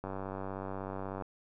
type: click train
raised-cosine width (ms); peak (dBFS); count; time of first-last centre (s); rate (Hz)
1; -25; 115; 0.04-1.223; 96.4
effects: none

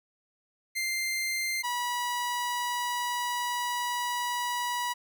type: tone pair in turn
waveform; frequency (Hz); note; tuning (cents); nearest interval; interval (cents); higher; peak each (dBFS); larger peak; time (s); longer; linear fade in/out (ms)
sawtooth; 2093 / 972.5; C7 / B5; 0 / -27; octave + minor second; 1327; first; -25; neither; 0.75-1.63 / 1.63-4.94; second; 20
effects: none

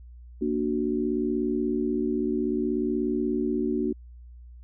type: chord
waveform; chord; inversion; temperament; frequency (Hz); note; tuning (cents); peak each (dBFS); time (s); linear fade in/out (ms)
sine; Bb augmented; none; equal; 233.1 / 293.7 / 370; Bb3 / D4 / F#4; 0 / 0 / 0; -28; 0.41-3.93; 10
effects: added 60 Hz sine -43 dBFS peak until 4.63 s

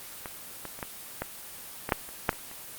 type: clicks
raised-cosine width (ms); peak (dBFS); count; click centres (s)
0.5; -20 / -22 / -27 / -17 / -14 / -16 / -6 / -26 / -6 / -26 / -28; 11; 0.258 / 0.653 / 0.79 / 0.828 / 1.22 / 1.891 / 1.922 / 2.09 / 2.292 / 2.329 / 2.514
effects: white hiss -43 dBFS RMS until 2.78 s + Opus 24 kbps

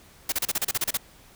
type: noise bursts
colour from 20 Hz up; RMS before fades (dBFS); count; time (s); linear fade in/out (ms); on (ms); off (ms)
white; -25; 11; 0.29-0.972; 5; 32; 33
effects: pink hiss -53 dBFS RMS until 1.35 s

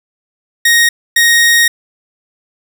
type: tone bursts at uneven times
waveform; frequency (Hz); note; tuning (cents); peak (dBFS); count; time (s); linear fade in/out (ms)
sawtooth; 1869; A#6; +4; -3; 2; 0.65-0.89 / 1.16-1.68; 5
effects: none

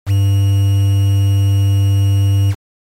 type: tone with quantisation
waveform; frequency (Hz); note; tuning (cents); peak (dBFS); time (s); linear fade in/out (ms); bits
triangle; 98.9; G2; +16; -7; 0.06-2.55; 50; 5
effects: MP3 64 kbps

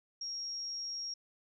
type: tone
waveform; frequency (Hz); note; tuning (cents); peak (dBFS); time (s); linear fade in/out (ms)
sine; 5588; F8; 0; -37; 0.21-1.14; 5
effects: none

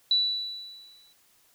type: tone with exponential decay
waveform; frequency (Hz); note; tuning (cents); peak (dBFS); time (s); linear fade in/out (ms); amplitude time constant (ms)
sine; 3951; B7; 0; -18; 0.11-1.13; 2; 220
effects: white hiss -63 dBFS RMS until 1.54 s

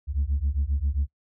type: beating tone pair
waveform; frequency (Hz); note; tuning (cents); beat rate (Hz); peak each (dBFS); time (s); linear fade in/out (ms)
sine; 66.9 / 74.4; C2 / D2; +39 / +23; 7.5; -24; 0.07-1.08; 50
effects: noise-tail reverb RT60 0.1 s tail -26 dB re dry + tanh soft clip ceiling -18 dBFS

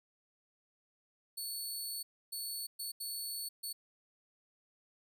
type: tone bursts at uneven times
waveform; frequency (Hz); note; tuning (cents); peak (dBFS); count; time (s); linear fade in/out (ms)
15% pulse; 4435; C#8; 0; -32; 5; 1.37-2.03 / 2.32-2.67 / 2.79-2.92 / 3-3.49 / 3.63-3.73; 10
effects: none

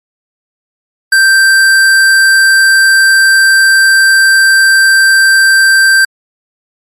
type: tone with hard clipping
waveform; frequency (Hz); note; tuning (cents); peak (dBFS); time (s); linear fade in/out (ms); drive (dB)
sine; 1568; G6; 0; -5; 1.12-6.05; 5; 16
effects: MP3 64 kbps

